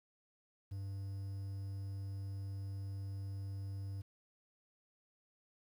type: tone with quantisation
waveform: triangle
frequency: 98 Hz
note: G2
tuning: in tune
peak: -38 dBFS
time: 0.71-4.02 s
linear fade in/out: 10 ms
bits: 11
effects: none